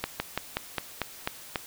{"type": "slowing click train", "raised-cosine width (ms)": 0.3, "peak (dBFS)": -11, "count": 8, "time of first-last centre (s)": [0.04, 1.558], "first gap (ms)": 160, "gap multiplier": 1.1, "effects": ["white hiss -46 dBFS RMS until 1.66 s"]}